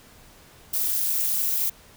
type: noise with amplitude modulation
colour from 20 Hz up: violet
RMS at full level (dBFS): -20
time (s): 0.73-1.7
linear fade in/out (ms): 10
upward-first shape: sine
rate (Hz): 250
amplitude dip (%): 100
effects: pink hiss -51 dBFS RMS until 1.96 s